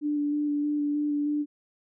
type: tone with vibrato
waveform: sine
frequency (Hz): 293.7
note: D4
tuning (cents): 0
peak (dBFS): -24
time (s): 0.01-1.46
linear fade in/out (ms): 50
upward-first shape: square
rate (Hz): 3.2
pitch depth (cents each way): 12
effects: none